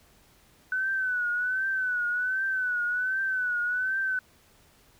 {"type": "tone with vibrato", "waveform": "sine", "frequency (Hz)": 1500, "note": "F#6", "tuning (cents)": 23, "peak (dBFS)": -25, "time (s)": [0.72, 4.19], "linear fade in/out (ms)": 2, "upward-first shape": "triangle", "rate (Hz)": 1.3, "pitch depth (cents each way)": 84, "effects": ["pink hiss -60 dBFS RMS until 4.99 s"]}